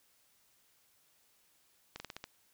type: slowing click train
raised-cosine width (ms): 0.2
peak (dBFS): -25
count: 6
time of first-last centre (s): 1.96-2.241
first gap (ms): 40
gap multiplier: 1.17
effects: white hiss -70 dBFS RMS until 2.53 s